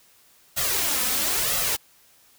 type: noise with flanger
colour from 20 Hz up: white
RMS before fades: -24 dBFS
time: 0.56-1.77 s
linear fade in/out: 20 ms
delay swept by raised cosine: 1.5 to 4 ms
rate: 1 Hz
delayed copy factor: +0.6
effects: white hiss -57 dBFS RMS until 2.38 s